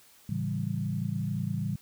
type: chord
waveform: sine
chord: A dominant seventh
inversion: none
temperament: equal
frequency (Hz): 110 / 138.59 / 164.81 / 196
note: A2 / C#3 / E3 / G3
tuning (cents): 0 / 0 / 0 / 0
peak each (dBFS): -34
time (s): 0.29-1.76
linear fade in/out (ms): 5
effects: white hiss -58 dBFS RMS until 1.81 s